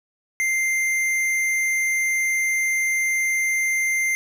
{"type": "tone with tanh clipping", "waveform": "triangle", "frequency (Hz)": 2093, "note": "C7", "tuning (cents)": 0, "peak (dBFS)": -21, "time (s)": [0.4, 4.15], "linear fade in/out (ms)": 0, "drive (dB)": 18, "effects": []}